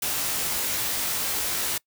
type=noise with comb filter; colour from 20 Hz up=white; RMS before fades=-27 dBFS; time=0.02-1.78 s; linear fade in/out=5 ms; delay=18 ms; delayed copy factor=+0.8; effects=noise-tail reverb RT60 0.1 s tail -24 dB re dry